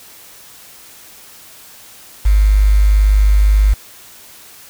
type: tone with quantisation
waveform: sine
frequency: 50.9 Hz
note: G#1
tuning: 34 cents flat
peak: -7 dBFS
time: 2.25-3.74 s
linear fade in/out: 10 ms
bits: 5
effects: white hiss -40 dBFS RMS until 4.69 s